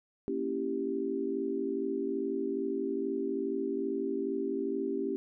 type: chord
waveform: sine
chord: A# diminished seventh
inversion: none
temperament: equal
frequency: 233.1 / 277.2 / 329.6 / 392 Hz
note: A#3 / C#4 / E4 / G4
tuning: 0 / 0 / 0 / 0 cents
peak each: -39 / -35 / -38 / -33 dBFS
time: 0.28-5.16 s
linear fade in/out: 0 ms
effects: none